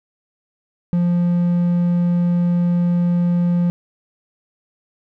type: tone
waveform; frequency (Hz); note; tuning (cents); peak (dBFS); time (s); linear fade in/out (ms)
triangle; 174.61; F3; 0; -12; 0.93-3.7; 0
effects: none